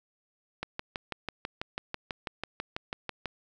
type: click train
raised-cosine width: 0.3 ms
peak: -17 dBFS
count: 17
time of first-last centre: 0.63-3.257 s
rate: 6.09 Hz
effects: none